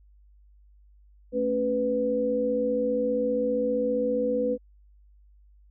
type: tone cluster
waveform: sine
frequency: 222.5 / 277.6 / 496.1 Hz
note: A3 / C#4 / B4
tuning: +20 / +3 / +8 cents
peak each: -31 / -31 / -24 dBFS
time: 1.32-4.58 s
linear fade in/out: 50 ms
effects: added 50 Hz sine -53 dBFS peak until 5.7 s